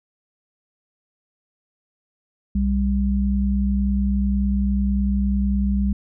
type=tone pair together; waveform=sine; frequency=62.74 / 199.2 Hz; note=B1 / G3; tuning=+28 / +28 cents; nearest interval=octave + minor sixth; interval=2000 cents; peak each=-20 dBFS; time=2.55-5.93 s; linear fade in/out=5 ms; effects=none